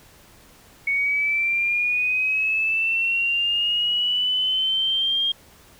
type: linear sweep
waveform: sine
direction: up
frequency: 2217 to 3230 Hz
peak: -19 dBFS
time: 0.87-5.32 s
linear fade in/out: 5 ms
effects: pink hiss -51 dBFS RMS until 5.79 s